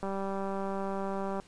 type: click train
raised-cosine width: 1 ms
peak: -22 dBFS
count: 268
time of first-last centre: 0.03-1.399 s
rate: 195 Hz
effects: pink hiss -58 dBFS RMS until 1.47 s + resampled to 22050 Hz